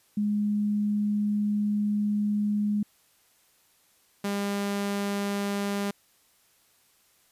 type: tone pair in turn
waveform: sine / sawtooth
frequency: 207.8 / 201.2 Hz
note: G#3 / G3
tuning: +1 / +45 cents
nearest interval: minor second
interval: 56 cents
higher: first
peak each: -23 dBFS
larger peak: neither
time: 0.17-2.83 / 4.24-5.91 s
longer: first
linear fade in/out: 5 ms
effects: white hiss -64 dBFS RMS until 7.31 s + resampled to 32000 Hz